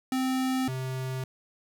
square tone pair in turn, 260 / 130.38 Hz, C4 / C3, -11 / -6 cents, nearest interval octave, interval 1195 cents, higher first, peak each -26 / -31 dBFS, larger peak first, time 0.12-0.68 / 0.68-1.24 s, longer neither, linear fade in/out 2 ms, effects 10-bit

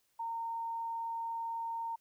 sine tone, 918 Hz, A#5, 27 cents flat, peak -35 dBFS, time 0.19-1.96 s, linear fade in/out 10 ms, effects white hiss -75 dBFS RMS until 2 s

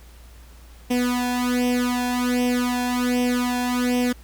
sawtooth tone with flanger, 246.9 Hz, B3, in tune, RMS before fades -22 dBFS, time 0.9-4.13 s, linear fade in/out 10 ms, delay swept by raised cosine 0.35 to 1.2 ms, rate 1.3 Hz, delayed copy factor +0.9, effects added 58 Hz sine -43 dBFS peak until 4.23 s + pink hiss -52 dBFS RMS until 4.23 s

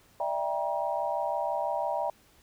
sine chord, E half-diminished seventh, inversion third, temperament just, 593.3 / 659.3 / 791.1 / 949.3 Hz, D5 / E5 / G5 / Bb5, +18 / 0 / +16 / +31 cents, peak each -33 dBFS, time 0.2-2.1 s, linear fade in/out 2 ms, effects pink hiss -61 dBFS RMS until 2.42 s

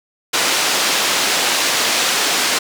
white band-pass noise, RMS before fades -17 dBFS, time 0.33-2.59 s, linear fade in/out 10 ms, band 270 to 5700 Hz, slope 12 dB/octave, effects none

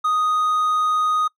triangle tone, 1244.5 Hz, D#6, in tune, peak -15 dBFS, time 0.04-1.28 s, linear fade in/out 10 ms, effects noise-tail reverb RT60 0.1 s tail -23 dB re dry

